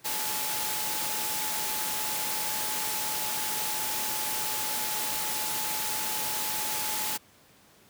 sine tone in noise, 859 Hz, A5, 42 cents flat, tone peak -38 dBFS, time 0.04-7.18 s, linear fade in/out 20 ms, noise white, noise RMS -31 dBFS, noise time 0.04-7.18 s, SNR -10 dB, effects pink hiss -58 dBFS RMS until 7.89 s + high-pass 100 Hz 12 dB/octave

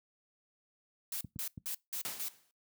blue noise bursts, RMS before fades -38 dBFS, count 5, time 1.12-2.285 s, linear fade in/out 2 ms, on 89 ms, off 180 ms
clicks, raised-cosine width 5 ms, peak -29 dBFS, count 3, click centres 1.246 / 1.361 / 1.577 s
white noise with exponential decay, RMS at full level -36 dBFS, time 2.05-2.51 s, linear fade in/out 0 ms, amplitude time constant 98 ms
effects noise-tail reverb RT60 0.2 s tail -23 dB re dry + high-pass 100 Hz 12 dB/octave

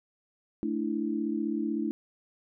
sine chord, A suspended fourth, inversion none, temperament equal, 220 / 293.7 / 329.6 Hz, A3 / D4 / E4, 0 / 0 / 0 cents, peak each -32 dBFS, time 0.63-1.91 s, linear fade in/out 0 ms, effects none

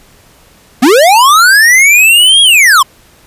square linear two-way sweep, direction up then down, 223.7 to 3322 to 996 Hz, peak -3 dBFS, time 0.82-2.83 s, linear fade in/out 10 ms, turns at 2.42 s, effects pink hiss -43 dBFS RMS until 3.26 s + resampled to 32000 Hz

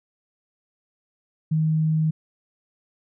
sine tone, 157.3 Hz, D#3, 19 cents sharp, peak -18 dBFS, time 1.51-2.11 s, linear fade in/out 10 ms, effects none

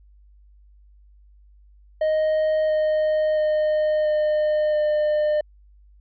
triangle tone with pitch steps, 622.3 / 617.6 / 613 / 608.4 / 603.9 Hz, D#5 / D#5 / D#5 / D#5 / D5, 0 / -13 / -26 / -39 / +48 cents, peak -16 dBFS, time 2.01-5.41 s, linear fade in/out 5 ms, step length 680 ms, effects added 50 Hz sine -49 dBFS peak until 6 s + resampled to 11025 Hz

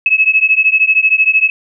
sine beating tone pair, 2576 / 2589 Hz, E7 / E7, -41 / -32 cents, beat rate 13 Hz, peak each -11 dBFS, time 0.06-1.5 s, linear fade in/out 2 ms, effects none

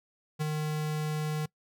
square tone with ADSR envelope, 153.1 Hz, D#3, 28 cents flat, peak -27 dBFS, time 0.39-1.46 s, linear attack 25 ms, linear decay 17 ms, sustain -3 dB, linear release 7 ms, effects noise-tail reverb RT60 0.1 s tail -23 dB re dry

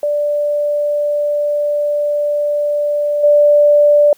sine tone with level steps, 587.3 Hz, D5, in tune, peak -13 / -6 dBFS, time 0.03-4.13 s, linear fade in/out 2 ms, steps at 3.23 s, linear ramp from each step 10 ms, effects white hiss -51 dBFS RMS until 4.17 s

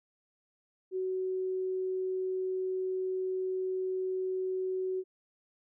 sine tone, 373.8 Hz, F#4, 18 cents sharp, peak -30 dBFS, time 0.91-5.04 s, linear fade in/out 50 ms, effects none

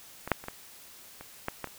clicks, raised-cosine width 0.5 ms, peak -21 / -7 / -28 / -20 / -27 / -15 / -18 / -30 dBFS, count 8, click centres 0.276 / 0.317 / 0.44 / 0.484 / 1.21 / 1.484 / 1.643 / 1.673 s, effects white hiss -51 dBFS RMS until 1.78 s

